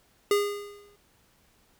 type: tone with exponential decay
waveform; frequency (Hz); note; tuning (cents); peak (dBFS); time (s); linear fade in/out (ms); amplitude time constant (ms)
square; 408.6; G#4; -28; -19; 0.31-0.96; 2; 140
effects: pink hiss -64 dBFS RMS until 1.79 s